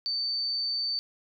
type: tone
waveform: sine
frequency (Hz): 4562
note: C#8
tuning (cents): +49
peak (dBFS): -27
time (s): 0.06-0.99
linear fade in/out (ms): 0
effects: none